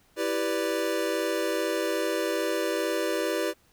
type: chord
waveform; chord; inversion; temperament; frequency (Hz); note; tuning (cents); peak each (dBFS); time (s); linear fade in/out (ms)
square; E minor seventh; none; equal; 329.6 / 392 / 493.9 / 587.3; E4 / G4 / B4 / D5; 0 / 0 / 0 / 0; -32; 0.16-3.54; 50
effects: pink hiss -63 dBFS RMS until 3.72 s